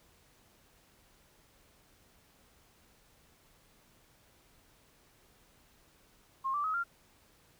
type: tone with pitch steps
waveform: sine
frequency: 1070 / 1166.8 / 1272.5 / 1387.6 Hz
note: C6 / D6 / D#6 / F6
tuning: +38 / -12 / +39 / -12 cents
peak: -30 dBFS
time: 6.44-6.84 s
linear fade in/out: 20 ms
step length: 100 ms
effects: pink hiss -65 dBFS RMS until 7.59 s